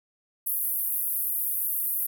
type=band-pass noise; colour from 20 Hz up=white; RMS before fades=-28 dBFS; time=0.46-2.07 s; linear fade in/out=10 ms; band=11000 to 16000 Hz; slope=48 dB/octave; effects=none